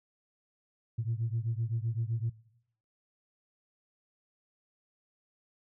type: beating tone pair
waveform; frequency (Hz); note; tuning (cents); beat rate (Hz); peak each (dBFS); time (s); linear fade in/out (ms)
sine; 111.6 / 119.4; A2 / A#2; +25 / +42; 7.8; -31 / -33; 0.98-2.3; 10
effects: noise-tail reverb RT60 0.8 s tail -21 dB re dry + tanh soft clip ceiling -24 dBFS